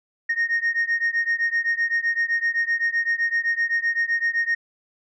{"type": "beating tone pair", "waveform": "sine", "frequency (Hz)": [1852, 1859.8], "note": ["A#6", "A#6"], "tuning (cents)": [-12, -5], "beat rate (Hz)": 7.8, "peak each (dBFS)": [-21, -22], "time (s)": [0.29, 4.55], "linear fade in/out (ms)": 10, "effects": ["tanh soft clip ceiling -16 dBFS"]}